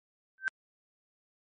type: tone with exponential growth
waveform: sine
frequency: 1552 Hz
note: G6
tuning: 18 cents flat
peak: -22 dBFS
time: 0.38-0.48 s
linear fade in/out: 0 ms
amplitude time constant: 20 ms
effects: MP3 32 kbps